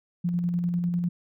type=tone with tremolo; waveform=sine; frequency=174.61 Hz; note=F3; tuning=in tune; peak=-22 dBFS; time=0.24-1.09 s; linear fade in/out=10 ms; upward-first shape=square; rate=10 Hz; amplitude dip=30%; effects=none